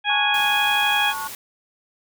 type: harmonic tone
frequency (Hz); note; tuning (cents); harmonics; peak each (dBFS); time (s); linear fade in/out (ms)
828; G#5; -5; 1 / 2 / 3 / 4; -23 / -23 / -23 / -23; 0.04-1.14; 50
type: chord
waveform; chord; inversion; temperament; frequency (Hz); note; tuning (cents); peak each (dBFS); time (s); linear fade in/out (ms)
sine; F# minor; first; equal with one note detuned; 880 / 1108.7 / 1452; A5 / C#6 / F#6; 0 / 0 / -33; -30 / -31 / -33; 0.09-1.28; 10
type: noise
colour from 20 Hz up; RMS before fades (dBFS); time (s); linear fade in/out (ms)
white; -35; 0.34-1.35; 2
effects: none